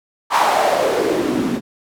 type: noise with band-pass filter sweep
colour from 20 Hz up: white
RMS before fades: -17 dBFS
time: 0.3-1.61 s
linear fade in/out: 50 ms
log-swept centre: 1000 to 210 Hz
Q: 4.1
effects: none